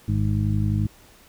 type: harmonic tone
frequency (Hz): 51.5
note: G#1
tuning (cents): -14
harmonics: 1 / 2 / 3 / 4 / 6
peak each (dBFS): -29 / -21 / -29 / -27 / -33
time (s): 0.08-0.87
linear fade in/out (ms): 5
effects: pink hiss -52 dBFS RMS until 1.28 s